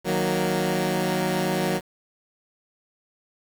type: chord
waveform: 15% pulse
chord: D# minor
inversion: none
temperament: equal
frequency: 155.56 / 185 / 233.1 Hz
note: D#3 / F#3 / A#3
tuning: 0 / 0 / 0 cents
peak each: -22 / -18 / -24 dBFS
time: 0.04-1.81 s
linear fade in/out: 50 ms
effects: 7-bit